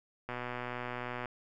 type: click train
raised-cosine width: 0.5 ms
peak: -23 dBFS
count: 120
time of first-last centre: 0.29-1.257 s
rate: 123 Hz
effects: none